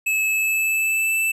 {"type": "tone with pitch glide", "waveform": "square", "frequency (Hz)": [2598, 2646], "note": ["E7", "E7"], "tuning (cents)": [-26, 6], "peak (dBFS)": -19, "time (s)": [0.06, 1.32], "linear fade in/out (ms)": 10, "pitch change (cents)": 32, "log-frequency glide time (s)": [0.28, 1.18], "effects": []}